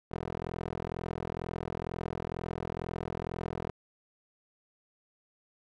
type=tone with band-pass filter; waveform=15% pulse; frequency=42.13 Hz; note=E1; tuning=38 cents sharp; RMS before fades=-37 dBFS; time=0.11-3.71 s; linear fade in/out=10 ms; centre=500 Hz; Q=0.64; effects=none